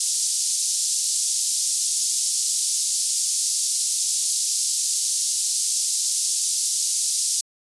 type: band-pass noise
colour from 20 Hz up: white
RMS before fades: -23 dBFS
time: 0-7.41 s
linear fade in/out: 5 ms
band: 4900 to 9800 Hz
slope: 24 dB/octave
effects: resampled to 24000 Hz